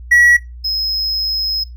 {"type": "tone pair in turn", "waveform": "triangle", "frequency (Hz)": [1928, 5126], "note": ["B6", "E8"], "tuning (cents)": [-42, -49], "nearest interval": "octave + perfect fourth", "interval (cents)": 1693, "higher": "second", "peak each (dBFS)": [-5, -15], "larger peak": "first", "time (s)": [[0.11, 0.37], [0.64, 1.64]], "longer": "second", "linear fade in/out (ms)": 10, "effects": ["noise-tail reverb RT60 0.2 s tail -18 dB re dry", "added 60 Hz sine -30 dBFS peak until 1.76 s"]}